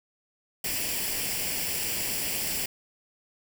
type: noise with comb filter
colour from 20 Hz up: white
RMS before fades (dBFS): -30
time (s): 0.64-2.66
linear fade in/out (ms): 5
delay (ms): 0.39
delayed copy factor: +0.65
effects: none